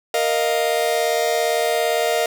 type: chord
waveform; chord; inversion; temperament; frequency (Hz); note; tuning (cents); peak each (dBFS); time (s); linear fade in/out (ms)
45% pulse; Bb suspended fourth; none; just; 466.2 / 621.6 / 699.2; Bb4 / Eb5 / F5; 0 / -2 / +2; -22; 0.14-2.26; 2
effects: none